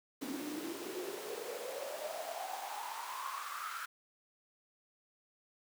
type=noise with high-pass filter sweep; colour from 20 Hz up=pink; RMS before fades=-42 dBFS; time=0.21-3.86 s; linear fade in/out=10 ms; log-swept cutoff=260 to 1400 Hz; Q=9; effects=none